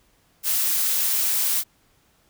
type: noise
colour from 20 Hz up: blue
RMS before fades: -22 dBFS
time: 0.43-1.64 s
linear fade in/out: 50 ms
effects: pink hiss -62 dBFS RMS until 2.29 s